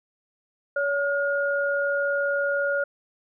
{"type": "tone pair together", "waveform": "sine", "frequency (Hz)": [565.7, 1427], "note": ["C#5", "F6"], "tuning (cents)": [35, 37], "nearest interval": "octave + major third", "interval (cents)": 1602, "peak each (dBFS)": [-24, -25], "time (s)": [0.76, 2.84], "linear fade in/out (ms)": 5, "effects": []}